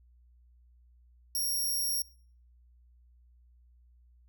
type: tone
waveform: 5% pulse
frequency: 5588 Hz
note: F8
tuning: in tune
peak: -23 dBFS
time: 1.35-2.02 s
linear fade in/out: 2 ms
effects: noise-tail reverb RT60 0.5 s tail -23 dB re dry + added 60 Hz sine -58 dBFS peak until 4.28 s